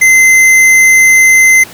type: tone with hard clipping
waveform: sine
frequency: 2065 Hz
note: C7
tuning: 23 cents flat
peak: -4 dBFS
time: 0.01-1.64 s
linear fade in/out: 10 ms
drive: 13 dB
effects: pink hiss -31 dBFS RMS until 1.73 s + high-pass 100 Hz 12 dB/octave